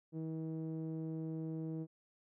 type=tone with low-pass filter; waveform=sawtooth; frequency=160 Hz; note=D#3; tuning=49 cents sharp; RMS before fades=-41 dBFS; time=0.12-1.87 s; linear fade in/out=50 ms; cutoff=380 Hz; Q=2; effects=none